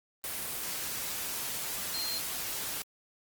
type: tone in noise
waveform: sine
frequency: 4186 Hz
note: C8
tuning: in tune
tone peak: -34 dBFS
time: 1.94-2.18 s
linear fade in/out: 0 ms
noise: white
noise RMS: -36 dBFS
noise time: 0.24-2.82 s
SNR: -1 dB
effects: Opus 24 kbps